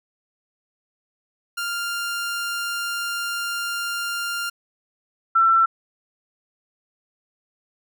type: tone pair in turn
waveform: sawtooth / sine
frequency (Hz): 1396.9 / 1343.1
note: F6 / E6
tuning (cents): 0 / +32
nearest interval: minor second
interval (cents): 68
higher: first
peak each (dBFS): -21 / -13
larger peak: second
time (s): 1.57-4.5 / 5.35-5.66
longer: first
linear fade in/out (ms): 10
effects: none